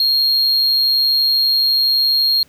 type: tone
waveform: triangle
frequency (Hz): 4247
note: C8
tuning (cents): +25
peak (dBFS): -11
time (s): 0-2.43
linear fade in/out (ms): 2
effects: pink hiss -53 dBFS RMS until 2.48 s